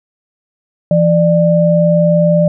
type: tone pair together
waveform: sine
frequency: 168.57 / 595 Hz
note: E3 / D5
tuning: +39 / +22 cents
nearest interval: octave + minor seventh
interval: 2183 cents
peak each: -10 dBFS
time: 0.91-2.48 s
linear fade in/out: 2 ms
effects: none